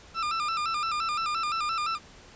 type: tone with vibrato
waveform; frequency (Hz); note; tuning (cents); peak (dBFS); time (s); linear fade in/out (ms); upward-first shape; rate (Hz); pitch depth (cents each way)
40% pulse; 1268; D#6; +32; -26; 0.14-1.99; 50; square; 5.8; 85
effects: pink hiss -51 dBFS RMS until 2.35 s + resampled to 16000 Hz